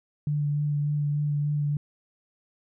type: tone with vibrato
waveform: sine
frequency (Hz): 146.83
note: D3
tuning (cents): 0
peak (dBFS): -23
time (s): 0.27-1.77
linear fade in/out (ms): 2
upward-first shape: sine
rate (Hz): 3.4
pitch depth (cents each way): 15
effects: none